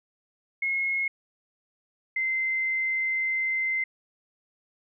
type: tone pair in turn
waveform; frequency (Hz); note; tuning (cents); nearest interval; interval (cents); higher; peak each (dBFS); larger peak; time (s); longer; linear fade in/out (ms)
sine; 2165 / 2074; C#7 / C7; -41 / -16; minor second; 75; first; -24; neither; 0.62-1.08 / 2.16-3.84; second; 5
effects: none